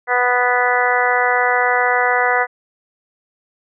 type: harmonic tone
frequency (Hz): 246.9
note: B3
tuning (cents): 0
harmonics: 2 / 3 / 4 / 5 / 6 / 7 / 8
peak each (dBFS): -21 / -19 / -22 / -23 / -21 / -22 / -20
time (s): 0.07-2.47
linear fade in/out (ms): 50
effects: none